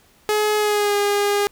sawtooth tone with pitch glide, 423.3 to 407.9 Hz, G#4 to G#4, +33 to -31 cents, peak -13 dBFS, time 0.29-1.47 s, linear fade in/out 0 ms, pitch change -64 cents, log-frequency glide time 0.57-0.96 s, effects pink hiss -55 dBFS RMS until 1.51 s

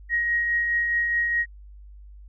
sine tone with tremolo, 1886 Hz, A#6, 20 cents sharp, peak -19 dBFS, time 0.09-1.46 s, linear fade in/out 50 ms, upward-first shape triangle, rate 4.8 Hz, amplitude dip 35%, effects added 50 Hz sine -42 dBFS peak until 2.28 s

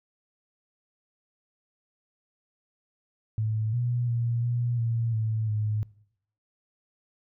sine tone with pitch steps, 109.3 / 121.3 / 117.9 / 120.3 / 115.5 / 110.2 / 106.8 Hz, A2 / B2 / A#2 / B2 / A#2 / A2 / G#2, -11 / -31 / +20 / -45 / -16 / +3 / +49 cents, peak -24 dBFS, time 3.38-5.83 s, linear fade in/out 0 ms, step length 350 ms, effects noise-tail reverb RT60 0.7 s tail -22 dB re dry

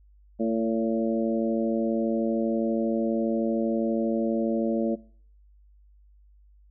harmonic tone with a mistuned harmonic, 112.5 Hz, A2, 39 cents sharp, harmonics 2 / 3 / 4 / 5 / 6, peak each -25 / -29 / -32 / -30 / -38 dBFS, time 0.39-4.96 s, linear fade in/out 20 ms, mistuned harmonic 5, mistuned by +18 cents, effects noise-tail reverb RT60 0.5 s tail -21 dB re dry + added 50 Hz sine -53 dBFS peak until 6.7 s

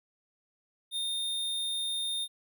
square tone, 3647 Hz, A#7, 39 cents flat, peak -31 dBFS, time 0.91-2.28 s, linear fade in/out 50 ms, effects none

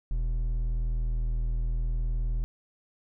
sine tone with hard clipping, 40.28 Hz, E1, 39 cents flat, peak -27 dBFS, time 0.11-2.44 s, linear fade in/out 0 ms, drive 6 dB, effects none

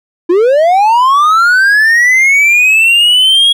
triangle linear sweep, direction up, 329.6 to 3322 Hz, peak -3 dBFS, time 0.29-3.53 s, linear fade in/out 10 ms, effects none

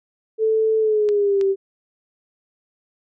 sine tone with pitch glide, 440 to 389.7 Hz, A4 to G4, 0 to -10 cents, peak -15 dBFS, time 0.38-1.56 s, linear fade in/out 50 ms, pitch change -210 cents, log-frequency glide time 0.79-1.45 s
clicks, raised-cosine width 0.2 ms, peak -19 dBFS, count 2, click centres 1.089 / 1.412 s
effects none

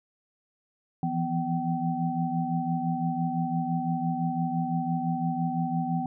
sine tone cluster, 164.3 / 170.2 / 248.4 / 767 Hz, E3 / F3 / B3 / G5, -5 / -44 / +10 / -38 cents, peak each -31 dBFS, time 1.03-6.06 s, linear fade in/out 2 ms, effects none

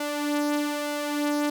sawtooth tone with flanger, 293.7 Hz, D4, in tune, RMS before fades -27 dBFS, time 0-1.5 s, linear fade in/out 5 ms, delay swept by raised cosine 1.4 to 3.6 ms, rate 1.1 Hz, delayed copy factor +0.5, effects none

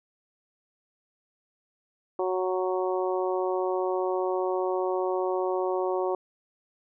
harmonic tone, 185 Hz, F#3, in tune, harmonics 2 / 3 / 4 / 5 / 6, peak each -27 / -31 / -33 / -35 / -37 dBFS, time 2.19-6.15 s, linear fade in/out 2 ms, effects none

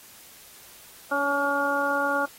harmonic tone with a mistuned harmonic, 283.4 Hz, C#4, 38 cents sharp, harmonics 1 / 2 / 3 / 4 / 5, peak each -32 / -28 / -29 / -30 / -26 dBFS, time 1.11-2.26 s, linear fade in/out 10 ms, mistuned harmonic 2, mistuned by -15 cents, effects white hiss -49 dBFS RMS until 2.38 s + AAC 48 kbps

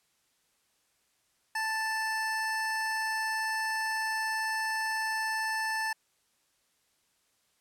square tone pair together, 881 / 1762 Hz, A5 / A6, +2 / +2 cents, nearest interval octave, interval 1200 cents, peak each -34 / -32 dBFS, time 1.55-5.93 s, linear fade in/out 5 ms, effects white hiss -72 dBFS RMS until 7.6 s + low-pass 11000 Hz 12 dB/octave

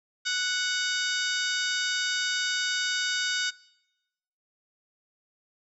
harmonic tone with a mistuned harmonic, 739 Hz, F#5, 2 cents flat, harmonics 2 / 3 / 4 / 5 / 6 / 7 / 8 / 9 / 10, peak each -30 / -37 / -35 / -32 / -34 / -38 / -38 / -42 / -41 dBFS, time 0.25-3.51 s, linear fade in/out 20 ms, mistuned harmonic 6, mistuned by +72 cents, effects noise-tail reverb RT60 1.0 s tail -24 dB re dry

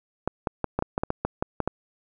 clicks, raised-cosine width 1 ms, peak -10 dBFS, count 12, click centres 0.276 / 0.472 / 0.643 / 0.79 / 0.824 / 0.979 / 1.035 / 1.104 / 1.25 / 1.425 / 1.603 / 1.676 s, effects none

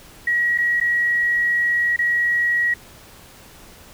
sine tone with dropouts, 1910 Hz, A#6, 42 cents sharp, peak -16 dBFS, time 0.27-2.74 s, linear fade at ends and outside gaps 5 ms, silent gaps 0.578-0.584 / 0.801-0.811 / 1.963-1.989 s, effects pink hiss -45 dBFS RMS until 3.93 s

